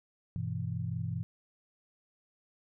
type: chord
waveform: sine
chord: E minor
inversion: first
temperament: just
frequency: 98.89 / 123.61 / 164.81 Hz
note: G2 / B2 / E3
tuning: +16 / +2 / 0 cents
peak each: -37 / -36 / -37 dBFS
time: 0.36-1.23 s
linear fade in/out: 0 ms
effects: none